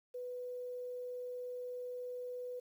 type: tone with quantisation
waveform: sine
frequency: 495.6 Hz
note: B4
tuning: 6 cents sharp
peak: -40 dBFS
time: 0.14-2.6 s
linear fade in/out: 10 ms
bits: 11
effects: none

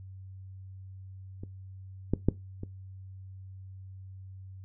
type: clicks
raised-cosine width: 3 ms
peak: -28 / -12 / -9 / -25 dBFS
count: 4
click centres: 1.435 / 2.136 / 2.286 / 2.634 s
effects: noise-tail reverb RT60 0.2 s tail -19 dB re dry + added 95 Hz sine -43 dBFS peak until 4.64 s

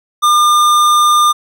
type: tone with hard clipping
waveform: sine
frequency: 1204 Hz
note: D6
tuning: 43 cents sharp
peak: -9 dBFS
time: 0.22-1.33 s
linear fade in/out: 20 ms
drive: 16 dB
effects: none

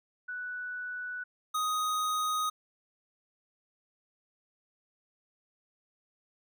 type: tone pair in turn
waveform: sine / square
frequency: 1482 / 1249.3 Hz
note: F#6 / D#6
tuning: +2 / +7 cents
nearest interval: minor third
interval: 295 cents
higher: first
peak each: -35 / -29 dBFS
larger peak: second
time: 0.28-1.24 / 1.54-2.5 s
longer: neither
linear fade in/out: 10 ms
effects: none

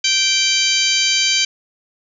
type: harmonic tone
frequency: 780 Hz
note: G5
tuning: 9 cents flat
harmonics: 2 / 3 / 4 / 5 / 6 / 7 / 8 / 9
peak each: -30 / -20 / -19 / -24 / -19 / -31 / -22 / -28 dBFS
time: 0.04-1.45 s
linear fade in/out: 5 ms
effects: none

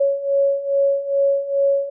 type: beating tone pair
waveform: sine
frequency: 554.4 / 556.8 Hz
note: C#5 / C#5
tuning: 0 / +8 cents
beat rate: 2.4 Hz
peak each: -21 / -17 dBFS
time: 0-1.9 s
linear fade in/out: 10 ms
effects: none

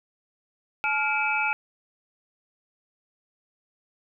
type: tone cluster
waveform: sine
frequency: 856 / 1401 / 2321 / 2580 Hz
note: A5 / F6 / D7 / E7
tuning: -48 / +5 / -21 / -38 cents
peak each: -28 dBFS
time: 0.84-1.53 s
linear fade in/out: 0 ms
effects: none

